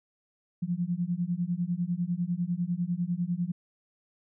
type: beating tone pair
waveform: sine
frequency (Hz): 170.2 / 180.2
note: F3 / F#3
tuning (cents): -44 / -45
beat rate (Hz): 10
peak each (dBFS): -30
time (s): 0.62-3.52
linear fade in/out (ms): 10
effects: none